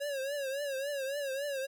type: tone with vibrato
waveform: square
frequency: 554.4 Hz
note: C#5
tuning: in tune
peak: -34 dBFS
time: 0-1.67 s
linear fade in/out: 20 ms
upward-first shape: triangle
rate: 3.6 Hz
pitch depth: 110 cents each way
effects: none